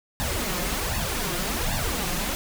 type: noise with flanger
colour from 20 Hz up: pink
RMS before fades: -27 dBFS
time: 0.2-2.35 s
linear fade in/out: 0 ms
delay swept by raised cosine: 1.1 to 5.7 ms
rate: 1.3 Hz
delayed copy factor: +0.8
effects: none